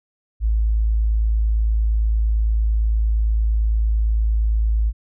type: tone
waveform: sine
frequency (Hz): 54.4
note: A1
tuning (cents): -19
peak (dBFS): -15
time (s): 0.4-4.93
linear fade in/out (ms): 50
effects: none